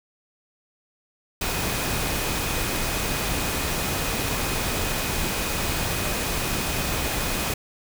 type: tone in noise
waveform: sine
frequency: 2498 Hz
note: D#7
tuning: 6 cents sharp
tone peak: -37 dBFS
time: 1.41-7.54 s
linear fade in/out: 5 ms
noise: pink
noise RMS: -26 dBFS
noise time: 1.41-7.54 s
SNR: -14 dB
effects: none

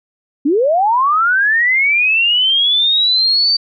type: linear sweep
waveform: sine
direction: up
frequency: 261.6 to 4634 Hz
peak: -10 dBFS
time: 0.45-3.57 s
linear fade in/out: 10 ms
effects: none

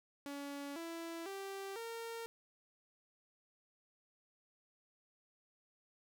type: tone with pitch steps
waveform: sawtooth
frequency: 283.1 / 332.8 / 391.2 / 459.9 Hz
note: C#4 / E4 / G4 / A#4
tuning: +37 / +17 / -4 / -23 cents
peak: -39 dBFS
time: 0.26-2.26 s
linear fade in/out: 0 ms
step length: 500 ms
effects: none

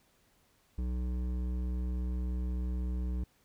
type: tone with hard clipping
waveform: sine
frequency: 61.74 Hz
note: B1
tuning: in tune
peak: -33 dBFS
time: 0.78-3.24 s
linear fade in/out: 5 ms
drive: 11 dB
effects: pink hiss -69 dBFS RMS until 3.44 s

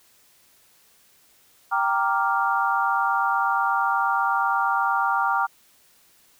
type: chord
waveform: sine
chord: G minor seventh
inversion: none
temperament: equal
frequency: 784 / 932.3 / 1174.7 / 1396.9 Hz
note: G5 / Bb5 / D6 / F6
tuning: 0 / 0 / 0 / 0 cents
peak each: -25 dBFS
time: 1.71-5.47 s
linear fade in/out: 20 ms
effects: white hiss -58 dBFS RMS until 6.39 s

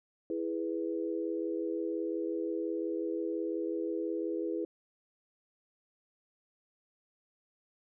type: chord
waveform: sine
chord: E major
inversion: none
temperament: equal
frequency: 329.6 / 415.3 / 493.9 Hz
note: E4 / G#4 / B4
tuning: 0 / 0 / 0 cents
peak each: -34 / -37 / -38 dBFS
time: 0.3-4.65 s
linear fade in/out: 2 ms
effects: none

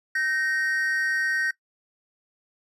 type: tone pair together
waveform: triangle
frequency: 1544 / 1864.7 Hz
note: G6 / A#6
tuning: -27 / 0 cents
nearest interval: minor third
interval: 327 cents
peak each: -24 dBFS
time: 0.15-1.51 s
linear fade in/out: 5 ms
effects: noise-tail reverb RT60 0.1 s tail -19 dB re dry + resampled to 32000 Hz

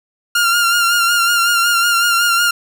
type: tone with vibrato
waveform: sawtooth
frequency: 1396.9 Hz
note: F6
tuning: in tune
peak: -8 dBFS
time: 0.35-2.51 s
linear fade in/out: 5 ms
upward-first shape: sine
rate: 5.4 Hz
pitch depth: 36 cents each way
effects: none

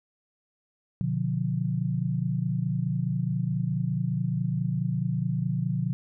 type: chord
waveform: sine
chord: B diminished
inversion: none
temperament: just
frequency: 123.47 / 148.16 / 177.8 Hz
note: B2 / D3 / F3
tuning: 0 / +16 / +31 cents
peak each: -29 dBFS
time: 1.01-5.93 s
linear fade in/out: 0 ms
effects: none

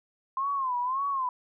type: tone with vibrato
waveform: sine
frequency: 1046.5 Hz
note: C6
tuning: in tune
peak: -26 dBFS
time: 0.37-1.29 s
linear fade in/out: 2 ms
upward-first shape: sine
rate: 1.8 Hz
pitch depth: 130 cents each way
effects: none

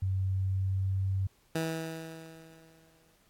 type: tone with pitch glide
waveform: sine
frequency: 95.1 to 96.04 Hz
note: F#2 to G2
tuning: +48 to -35 cents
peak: -27 dBFS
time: 0.02-1.27 s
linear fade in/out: 5 ms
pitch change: +17 cents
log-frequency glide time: 0.26-1.1 s
type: tone with exponential decay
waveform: 15% pulse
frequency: 162.1 Hz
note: E3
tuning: 29 cents flat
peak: -22 dBFS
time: 1.55-3.16 s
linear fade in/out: 5 ms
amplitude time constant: 350 ms
effects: pink hiss -67 dBFS RMS until 3.29 s + AAC 64 kbps

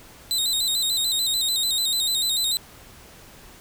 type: tone with vibrato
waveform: sawtooth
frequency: 3875 Hz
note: B7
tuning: 34 cents flat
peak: -18 dBFS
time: 0.31-2.57 s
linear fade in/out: 0 ms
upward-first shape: square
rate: 6.8 Hz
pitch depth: 65 cents each way
effects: pink hiss -47 dBFS RMS until 3.6 s

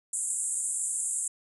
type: band-pass noise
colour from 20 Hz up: pink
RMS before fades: -31 dBFS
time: 0.13-1.28 s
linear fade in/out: 5 ms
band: 7300 to 10000 Hz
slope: 96 dB/octave
effects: none

